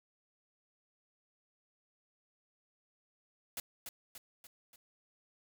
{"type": "noise with echo", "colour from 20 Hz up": "white", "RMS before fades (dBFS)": -40, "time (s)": [3.57, 3.6], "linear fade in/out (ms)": 2, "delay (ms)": 290, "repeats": 4, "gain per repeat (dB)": -5, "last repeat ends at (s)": 4.76, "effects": []}